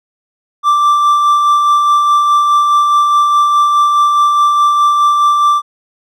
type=tone with tremolo; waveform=triangle; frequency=1174.7 Hz; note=D6; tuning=in tune; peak=-4 dBFS; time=0.63-5.62 s; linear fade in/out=50 ms; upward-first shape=sine; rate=4.8 Hz; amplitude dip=30%; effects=none